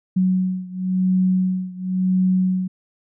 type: beating tone pair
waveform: sine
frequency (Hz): 185 / 185.95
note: F#3 / F#3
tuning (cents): 0 / +9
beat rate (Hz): 0.95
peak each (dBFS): -19 / -21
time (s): 0.16-2.68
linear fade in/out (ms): 10
effects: none